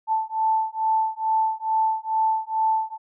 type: beating tone pair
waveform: sine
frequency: 880 / 882.3 Hz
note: A5 / A5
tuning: 0 / +5 cents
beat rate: 2.3 Hz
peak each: -23 dBFS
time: 0.07-2.98 s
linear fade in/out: 50 ms
effects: none